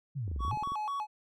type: exponential two-way sweep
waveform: sine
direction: down then up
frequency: 152.2 to 55 to 152.2 Hz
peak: -32 dBFS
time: 0.15-0.56 s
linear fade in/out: 20 ms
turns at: 0.43 s
type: clicks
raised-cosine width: 3 ms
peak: -32 dBFS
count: 11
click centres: 0.279 / 0.315 / 0.362 / 0.406 / 0.45 / 0.481 / 0.527 / 0.573 / 0.626 / 0.674 / 0.72 s
type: tone with vibrato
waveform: triangle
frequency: 976 Hz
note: B5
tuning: 21 cents flat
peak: -30 dBFS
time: 0.39-1.07 s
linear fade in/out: 50 ms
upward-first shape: square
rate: 4.1 Hz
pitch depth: 240 cents each way
effects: none